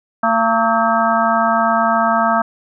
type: harmonic tone with a mistuned harmonic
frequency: 227.1 Hz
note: A#3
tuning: 45 cents flat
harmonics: 1 / 3 / 4 / 5 / 6 / 7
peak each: -21 / -17 / -19 / -21 / -18 / -23 dBFS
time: 0.23-2.42 s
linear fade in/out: 5 ms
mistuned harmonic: 6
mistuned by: -98 cents
effects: none